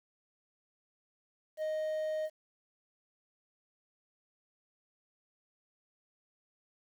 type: tone with quantisation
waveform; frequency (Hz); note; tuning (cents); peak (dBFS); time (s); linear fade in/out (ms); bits
triangle; 622.3; D#5; 0; -30; 1.57-2.3; 50; 10
effects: none